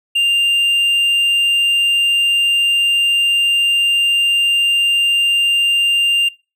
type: tone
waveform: triangle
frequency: 2794 Hz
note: F7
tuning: in tune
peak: -10 dBFS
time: 0.15-6.29 s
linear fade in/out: 10 ms
effects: noise-tail reverb RT60 0.3 s tail -23 dB re dry